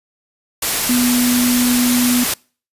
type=tone in noise; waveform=sine; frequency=245.7 Hz; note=B3; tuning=9 cents flat; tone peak=-13 dBFS; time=0.89-2.24 s; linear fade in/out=5 ms; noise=white; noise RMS=-18 dBFS; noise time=0.62-2.34 s; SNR=+2 dB; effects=noise-tail reverb RT60 0.4 s tail -26 dB re dry + resampled to 32000 Hz